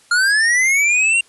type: linear sweep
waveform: square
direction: up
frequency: 1396.9 to 2786 Hz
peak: -13 dBFS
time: 0.11-1.21 s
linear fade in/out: 5 ms
effects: white hiss -51 dBFS RMS until 1.28 s + resampled to 24000 Hz